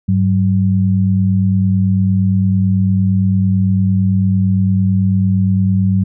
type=tone pair together; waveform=sine; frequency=100.12 / 189 Hz; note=G2 / F#3; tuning=+37 / +37 cents; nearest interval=major seventh; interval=1100 cents; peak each=-13 dBFS; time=0.08-6.04 s; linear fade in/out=10 ms; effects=none